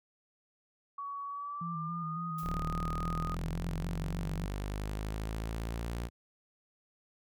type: tone with pitch glide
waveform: sine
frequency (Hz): 1127 to 1243.3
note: C#6 to D#6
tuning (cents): +28 to -2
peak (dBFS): -37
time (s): 0.98-3.35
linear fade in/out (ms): 5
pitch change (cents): +170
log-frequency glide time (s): 1.27-2.24
type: tone with vibrato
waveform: sine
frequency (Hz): 164.81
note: E3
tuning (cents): 0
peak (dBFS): -37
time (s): 1.61-4.46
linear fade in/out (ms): 5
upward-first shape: square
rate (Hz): 3.6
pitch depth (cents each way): 46
type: noise with exponential decay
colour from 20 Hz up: blue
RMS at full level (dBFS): -47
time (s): 2.38-2.63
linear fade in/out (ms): 5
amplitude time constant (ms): 54
type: linear sweep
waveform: sawtooth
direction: up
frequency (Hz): 36.71 to 59.1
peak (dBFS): -31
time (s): 2.42-6.1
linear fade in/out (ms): 50
effects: none